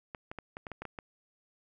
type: clicks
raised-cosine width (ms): 0.5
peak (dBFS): -25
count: 9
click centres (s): 0.148 / 0.315 / 0.387 / 0.569 / 0.668 / 0.717 / 0.82 / 0.853 / 0.988
effects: none

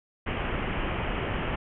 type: low-pass noise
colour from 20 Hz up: pink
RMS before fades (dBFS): -30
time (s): 0.26-1.56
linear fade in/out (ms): 10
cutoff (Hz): 3100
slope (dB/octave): 96
effects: none

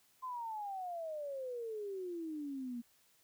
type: exponential sweep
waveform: sine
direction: down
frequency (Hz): 1046.5 to 233.1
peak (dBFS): -39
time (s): 0.22-2.82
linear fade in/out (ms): 20
effects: white hiss -70 dBFS RMS until 3.23 s

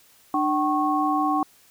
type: tone cluster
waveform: sine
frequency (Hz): 299.1 / 763 / 1095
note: D4 / G5 / C#6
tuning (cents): +32 / -47 / -22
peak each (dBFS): -24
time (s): 0.34-1.43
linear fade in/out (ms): 2
effects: white hiss -56 dBFS RMS until 1.7 s

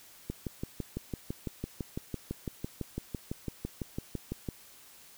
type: click train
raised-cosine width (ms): 3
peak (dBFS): -21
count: 26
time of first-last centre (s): 0.3-4.488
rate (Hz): 5.97
effects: white hiss -55 dBFS RMS until 5.17 s

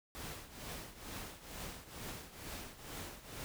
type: noise with tremolo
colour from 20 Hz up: pink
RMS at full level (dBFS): -44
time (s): 0.15-3.44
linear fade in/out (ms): 0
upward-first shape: triangle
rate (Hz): 2.2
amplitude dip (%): 80
effects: none

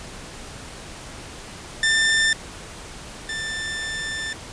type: tone pair in turn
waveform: sawtooth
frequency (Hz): 1787 / 1776.9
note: A6 / A6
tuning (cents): +26 / +17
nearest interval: unison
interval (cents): 9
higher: first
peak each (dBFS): -13 / -23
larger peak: first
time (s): 1.83-2.33 / 3.29-4.33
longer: second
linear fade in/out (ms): 2
effects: pink hiss -38 dBFS RMS until 4.52 s + resampled to 22050 Hz

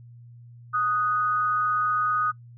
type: tone pair together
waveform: sine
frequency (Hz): 1244.5 / 1480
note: D#6 / F#6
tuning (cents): 0 / 0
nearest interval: minor third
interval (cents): 300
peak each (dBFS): -22 / -29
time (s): 0.73-2.32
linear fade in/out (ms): 20
effects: noise-tail reverb RT60 0.1 s tail -20 dB re dry + added 119 Hz sine -44 dBFS peak until 2.57 s

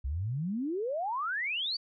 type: exponential sweep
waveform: sine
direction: up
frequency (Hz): 61.7 to 4699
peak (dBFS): -30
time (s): 0.04-1.77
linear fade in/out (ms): 10
effects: none

